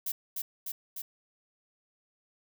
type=noise with echo; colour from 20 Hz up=violet; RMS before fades=-33 dBFS; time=0.06-0.12 s; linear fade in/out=5 ms; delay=300 ms; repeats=3; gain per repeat=-2 dB; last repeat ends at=1.02 s; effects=none